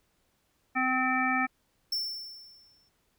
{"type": "harmonic tone", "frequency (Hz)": 257.7, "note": "C4", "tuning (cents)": -26, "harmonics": [1, 3, 5, 7, 9], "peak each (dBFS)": [-31, -31, -31, -31, -31], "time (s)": [0.75, 1.47], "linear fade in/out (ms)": 20}
{"type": "tone with exponential decay", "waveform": "square", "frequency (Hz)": 5390, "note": "E8", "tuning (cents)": 38, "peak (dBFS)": -27, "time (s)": [1.92, 2.89], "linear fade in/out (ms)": 5, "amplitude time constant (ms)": 210}
{"effects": ["pink hiss -72 dBFS RMS until 3.18 s"]}